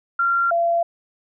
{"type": "tone pair in turn", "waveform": "sine", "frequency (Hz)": [1379, 681.4], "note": ["F6", "F5"], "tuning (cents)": [-22, -43], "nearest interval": "octave", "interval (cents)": 1221, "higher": "first", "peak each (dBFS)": -16, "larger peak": "neither", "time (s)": [[0.19, 0.51], [0.51, 0.83]], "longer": "neither", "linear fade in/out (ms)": 5, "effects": []}